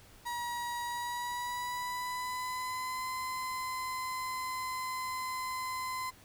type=tone with pitch glide; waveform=35% pulse; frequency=957 to 1025.7 Hz; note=A#5 to C6; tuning=+45 to -35 cents; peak=-33 dBFS; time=0.25-6.11 s; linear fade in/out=20 ms; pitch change=+120 cents; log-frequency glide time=0.85-3.09 s; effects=added 102 Hz sine -64 dBFS peak until 6.24 s + pink hiss -58 dBFS RMS until 6.24 s